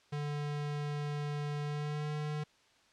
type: tone with pitch glide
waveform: square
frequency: 146.83 to 150.18 Hz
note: D3 to D3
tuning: 0 to +39 cents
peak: -35 dBFS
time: 0.12-2.44 s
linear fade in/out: 10 ms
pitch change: +39 cents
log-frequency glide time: 1.63-2.11 s
effects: white hiss -66 dBFS RMS until 2.92 s + low-pass 5000 Hz 12 dB/octave